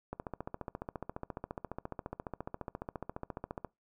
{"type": "click train", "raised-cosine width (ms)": 1, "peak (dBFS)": -24, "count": 52, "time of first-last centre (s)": [0.13, 3.647], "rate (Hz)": 14.5, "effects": ["noise-tail reverb RT60 0.2 s tail -23 dB re dry"]}